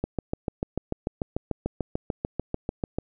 click train, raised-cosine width 2 ms, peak -13 dBFS, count 21, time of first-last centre 0.04-2.986 s, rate 6.79 Hz, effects none

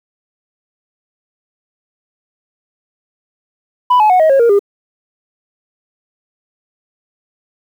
sine tone with pitch steps, 992 / 853.7 / 734.6 / 632.2 / 544 / 468.2 / 402.9 Hz, B5 / G#5 / F#5 / D#5 / C#5 / A#4 / G4, +7 / +47 / -13 / +27 / -33 / +8 / +48 cents, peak -4 dBFS, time 3.9-4.593 s, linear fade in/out 10 ms, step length 99 ms, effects tanh soft clip ceiling -5 dBFS + 7-bit

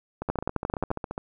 two click trains, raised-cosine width 1 ms, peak -17 / -11 dBFS, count 15 / 8, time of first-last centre 0.22-1.179 / 0.3-0.914 s, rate 14.6 / 11.4 Hz, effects none

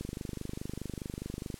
click train, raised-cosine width 3 ms, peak -24 dBFS, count 39, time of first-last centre 0.01-1.542 s, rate 24.8 Hz, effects white hiss -53 dBFS RMS until 1.59 s + low-pass 11000 Hz 12 dB/octave

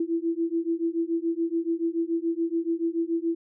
sine beating tone pair, 329.6 / 336.6 Hz, E4 / E4, 0 / +36 cents, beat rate 7 Hz, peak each -27 dBFS, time 0-3.35 s, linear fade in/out 5 ms, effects none

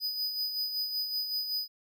square tone with tremolo, 4978 Hz, D#8, in tune, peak -29 dBFS, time 0-1.68 s, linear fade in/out 50 ms, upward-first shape sine, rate 5.3 Hz, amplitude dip 50%, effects none

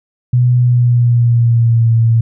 sine tone with pitch glide, 123.47 to 114.54 Hz, B2 to A#2, 0 to -30 cents, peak -7 dBFS, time 0.33-2.21 s, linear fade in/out 5 ms, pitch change -130 cents, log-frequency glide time 0.57-1.92 s, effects none

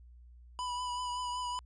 square tone with vibrato, 987.8 Hz, B5, in tune, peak -35 dBFS, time 0.59-1.59 s, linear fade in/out 0 ms, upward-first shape triangle, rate 5.3 Hz, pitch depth 28 cents each way, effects added 60 Hz sine -52 dBFS peak until 1.65 s + resampled to 22050 Hz

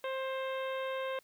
harmonic tone, 528 Hz, C5, 16 cents sharp, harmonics 1 / 2 / 3 / 4 / 5 / 6 / 7, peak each -35 / -41 / -45 / -47 / -49 / -51 / -52 dBFS, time 0.04-1.19 s, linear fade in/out 2 ms, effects white hiss -67 dBFS RMS until 1.23 s

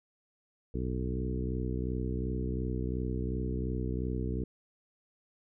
harmonic tone with a mistuned harmonic, 62.8 Hz, B1, 30 cents sharp, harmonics 1 / 2 / 3 / 4 / 5 / 6 / 7, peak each -34 / -37 / -39 / -40 / -41 / -42 / -42 dBFS, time 0.74-4.44 s, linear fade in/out 5 ms, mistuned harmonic 1, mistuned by +25 cents, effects none

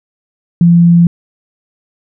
sine tone, 171.2 Hz, F3, 34 cents flat, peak -3 dBFS, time 0.61-1.07 s, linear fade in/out 2 ms, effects none

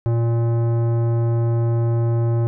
sine tone with tanh clipping, 116.54 Hz, A#2, in tune, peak -18 dBFS, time 0.06-2.47 s, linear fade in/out 0 ms, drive 15 dB, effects none

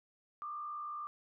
sine tone with frequency modulation, 1194 Hz, D6, 28 cents sharp, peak -39 dBFS, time 0.42-1.07 s, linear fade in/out 0 ms, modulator 61.4 Hz, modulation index 0.5, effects none

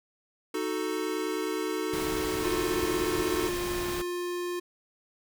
square chord, D# diminished, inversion none, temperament equal, 311.1 / 370 / 440 Hz, D#4 / F#4 / A4, 0 / 0 / 0 cents, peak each -34 dBFS, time 0.54-3.49 s, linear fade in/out 5 ms
pink noise, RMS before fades -36 dBFS, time 1.93-4.02 s, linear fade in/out 5 ms
square tone, 353.6 Hz, F4, 22 cents sharp, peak -31 dBFS, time 2.43-4.6 s, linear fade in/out 10 ms
effects none

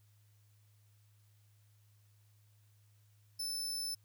sawtooth tone, 5274 Hz, E8, in tune, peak -34 dBFS, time 3.39-3.95 s, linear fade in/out 10 ms, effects added 104 Hz sine -64 dBFS peak until 4.04 s + white hiss -75 dBFS RMS until 4.04 s

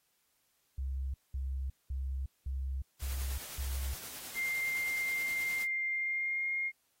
sine tone bursts, 66.6 Hz, C2, 31 cents sharp, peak -33 dBFS, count 6, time 0.78-3.94 s, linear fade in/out 5 ms, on 360 ms, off 200 ms
white noise with tremolo, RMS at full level -44 dBFS, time 2.99-5.67 s, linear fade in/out 50 ms, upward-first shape sine, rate 9.6 Hz, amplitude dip 30%
sine tone with pitch glide, 2103 to 2132 Hz, C7 to C7, +8 to +32 cents, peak -31 dBFS, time 4.34-6.72 s, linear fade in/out 50 ms, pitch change +24 cents, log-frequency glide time 5.9-6.5 s
effects white hiss -75 dBFS RMS until 7 s + AAC 48 kbps

